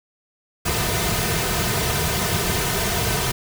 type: noise with comb filter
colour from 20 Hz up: pink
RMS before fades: -22 dBFS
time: 0.65-3.32 s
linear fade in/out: 10 ms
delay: 3.6 ms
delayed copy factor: -0.7
effects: none